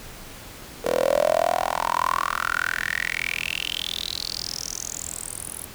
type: tone with high-pass filter sweep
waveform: 10% pulse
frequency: 41.66 Hz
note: E1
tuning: 19 cents sharp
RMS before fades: -26 dBFS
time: 0.84-5.66 s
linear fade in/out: 10 ms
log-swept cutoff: 460 to 11000 Hz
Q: 7.9
effects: pink hiss -41 dBFS RMS until 5.74 s